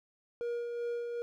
triangle tone with tremolo, 474.8 Hz, A#4, 32 cents sharp, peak -30 dBFS, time 0.41-1.22 s, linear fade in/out 0 ms, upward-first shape sine, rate 2.6 Hz, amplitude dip 35%, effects none

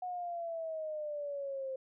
sine exponential sweep, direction down, 733 to 523.3 Hz, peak -36 dBFS, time 0.02-1.76 s, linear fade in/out 5 ms, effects none

